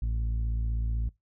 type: tone pair together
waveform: sine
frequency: 55.95 / 111.9 Hz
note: A1 / A2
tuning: +30 / +30 cents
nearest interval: octave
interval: 1200 cents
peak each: -24 / -32 dBFS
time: 0.02-1.09 s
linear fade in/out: 5 ms
effects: noise-tail reverb RT60 0.2 s tail -24 dB re dry + tanh soft clip ceiling -24 dBFS